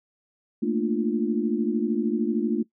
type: chord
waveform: sine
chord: Bb major seventh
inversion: third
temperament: equal with one note detuned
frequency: 220 / 233.1 / 297.8 / 349.2 Hz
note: A3 / Bb3 / D4 / F4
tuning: 0 / 0 / +24 / 0 cents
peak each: -26 / -27 / -28 / -28 dBFS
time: 0.62-2.63 s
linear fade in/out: 10 ms
effects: noise-tail reverb RT60 0.1 s tail -19 dB re dry